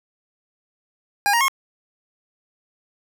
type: tone with pitch steps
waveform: 25% pulse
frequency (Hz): 812 / 938.1 / 1083.9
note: G#5 / A#5 / C#6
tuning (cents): -39 / +11 / -39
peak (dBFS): -12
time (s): 1.26-1.482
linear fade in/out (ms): 0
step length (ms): 74
effects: none